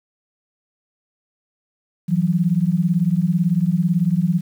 sine beating tone pair, 164.81 / 182.81 Hz, E3 / F#3, 0 / -21 cents, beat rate 18 Hz, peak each -18 dBFS, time 2.08-4.41 s, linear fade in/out 20 ms, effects 8-bit

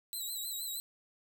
10% pulse tone with vibrato, 3951 Hz, B7, in tune, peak -30 dBFS, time 0.13-0.8 s, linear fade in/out 0 ms, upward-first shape sine, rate 6.4 Hz, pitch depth 63 cents each way, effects none

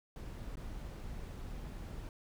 brown noise with dropouts, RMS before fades -44 dBFS, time 0.16-2.09 s, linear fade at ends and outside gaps 1 ms, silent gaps 0.555-0.57 s, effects none

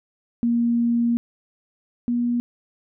sine tone pair in turn, 235.6 / 240.1 Hz, A#3 / B3, +19 / -49 cents, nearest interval unison, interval 32 cents, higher second, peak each -17 / -19 dBFS, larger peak first, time 0.43-1.17 / 2.08-2.4 s, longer first, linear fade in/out 0 ms, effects none

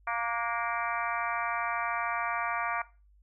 harmonic tone with a mistuned harmonic, 233.1 Hz, A#3, in tune, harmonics 3 / 4 / 5 / 6 / 7 / 8 / 9 / 10, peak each -36 / -36 / -34 / -36 / -41 / -41 / -43 / -40 dBFS, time 0.07-2.82 s, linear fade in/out 5 ms, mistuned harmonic 6, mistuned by +46 cents, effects noise-tail reverb RT60 0.3 s tail -18 dB re dry + added 50 Hz sine -58 dBFS peak until 3.22 s

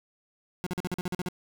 30% pulse tone bursts, 180.3 Hz, F#3, 45 cents flat, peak -26 dBFS, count 10, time 0.64-1.286 s, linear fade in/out 0 ms, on 25 ms, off 44 ms, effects none

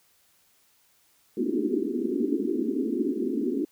pink band-pass noise, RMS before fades -27 dBFS, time 1.37-3.65 s, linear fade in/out 5 ms, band 220 to 410 Hz, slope 96 dB/octave, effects white hiss -64 dBFS RMS until 3.71 s

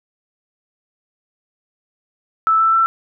sine tone with pitch steps, 1315 / 1326.4 / 1338 Hz, E6 / E6 / E6, -5 / +10 / +25 cents, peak -11 dBFS, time 2.47-2.86 s, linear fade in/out 0 ms, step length 130 ms, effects none

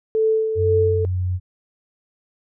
sine tone with tremolo, 440 Hz, A4, in tune, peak -14 dBFS, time 0.15-1.05 s, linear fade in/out 0 ms, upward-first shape sine, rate 2 Hz, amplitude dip 50%
sine tone with pitch glide, 92.5 to 91.07 Hz, F#2 to F#2, 0 to -27 cents, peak -19 dBFS, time 0.55-1.4 s, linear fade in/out 50 ms, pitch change -27 cents, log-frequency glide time 0.95-1.21 s
effects none

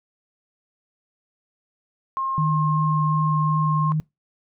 sine tone, 1068 Hz, C6, 35 cents sharp, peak -22 dBFS, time 2.17-3.92 s, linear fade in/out 0 ms
sine tone with vibrato, 154.2 Hz, D#3, 15 cents flat, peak -19 dBFS, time 2.38-4 s, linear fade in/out 0 ms, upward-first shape sine, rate 2.7 Hz, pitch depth 11 cents each way
effects noise-tail reverb RT60 0.2 s tail -24 dB re dry

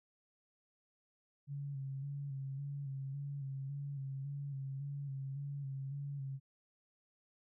sine tone with vibrato, 138.59 Hz, C#3, in tune, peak -39 dBFS, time 1.47-6.4 s, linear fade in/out 50 ms, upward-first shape square, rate 1.8 Hz, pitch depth 37 cents each way, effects none

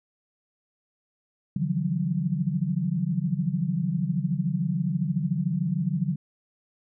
sine tone cluster, 142.1 / 161.8 / 175.9 / 188.9 Hz, C#3 / E3 / F3 / F#3, +43 / -32 / +13 / +36 cents, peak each -29 dBFS, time 1.56-6.16 s, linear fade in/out 5 ms, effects none

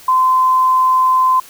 sine tone, 1030 Hz, C6, 28 cents flat, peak -9 dBFS, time 0.08-1.4 s, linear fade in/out 5 ms, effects white hiss -40 dBFS RMS until 1.49 s

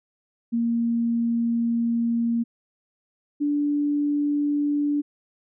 sine tone pair in turn, 233.1 / 291.3 Hz, A#3 / D4, 0 / -14 cents, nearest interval major third, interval 386 cents, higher second, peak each -20 dBFS, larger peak neither, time 0.52-2.44 / 3.4-5.02 s, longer first, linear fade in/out 20 ms, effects none

